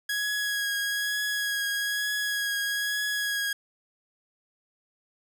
sawtooth tone with vibrato, 1661.2 Hz, G#6, in tune, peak -23 dBFS, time 0.09-3.53 s, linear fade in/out 5 ms, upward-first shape triangle, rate 1.1 Hz, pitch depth 21 cents each way, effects none

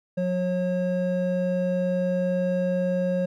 triangle tone pair together, 181.07 / 543 Hz, F#3 / C#5, -37 / -36 cents, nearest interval octave + perfect fifth, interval 1901 cents, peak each -23 / -23 dBFS, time 0.17-3.26 s, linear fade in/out 10 ms, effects none

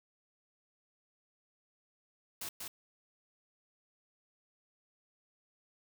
white noise with echo, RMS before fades -41 dBFS, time 2.41-2.49 s, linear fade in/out 5 ms, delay 190 ms, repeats 1, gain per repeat -2 dB, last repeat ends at 2.68 s, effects none

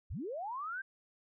sine linear sweep, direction up, 39 to 1604 Hz, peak -37 dBFS, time 0.1-0.82 s, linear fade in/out 10 ms, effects none

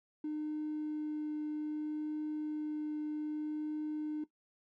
triangle tone with vibrato, 303.7 Hz, D#4, 42 cents flat, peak -31 dBFS, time 0.24-4.24 s, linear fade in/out 5 ms, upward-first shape triangle, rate 0.63 Hz, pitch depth 8 cents each way, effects noise-tail reverb RT60 0.1 s tail -17 dB re dry + tanh soft clip ceiling -32 dBFS

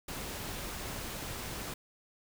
pink noise, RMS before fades -40 dBFS, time 0.08-1.74 s, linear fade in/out 5 ms, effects none

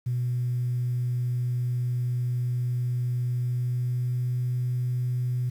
sine tone with pitch glide, 123.1 to 124.24 Hz, B2 to B2, -5 to +11 cents, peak -23 dBFS, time 0.06-5.5 s, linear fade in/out 10 ms, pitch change +16 cents, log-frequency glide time 3.39-4.44 s, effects tanh soft clip ceiling -20 dBFS + 9-bit

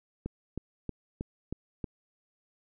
click train, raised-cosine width 3 ms, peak -21 dBFS, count 6, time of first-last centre 0.26-1.842 s, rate 3.16 Hz, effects none

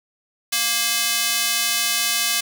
square tone with high-pass filter, 233.1 Hz, A#3, in tune, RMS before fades -21 dBFS, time 0.52-2.41 s, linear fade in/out 10 ms, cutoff 2900 Hz, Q 0.66, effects none

